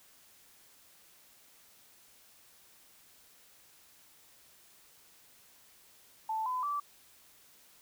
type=tone with pitch steps; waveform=sine; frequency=880 / 1010.9 / 1161.2 Hz; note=A5 / B5 / D6; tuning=0 / +40 / -20 cents; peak=-31 dBFS; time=6.29-6.8 s; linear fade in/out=5 ms; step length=170 ms; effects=white hiss -61 dBFS RMS until 7.81 s